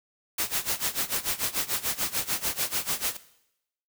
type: noise with tremolo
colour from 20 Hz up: white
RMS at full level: -26 dBFS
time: 0.38-3.17 s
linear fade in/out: 5 ms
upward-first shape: sine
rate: 6.8 Hz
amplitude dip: 90%
effects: noise-tail reverb RT60 0.8 s tail -17 dB re dry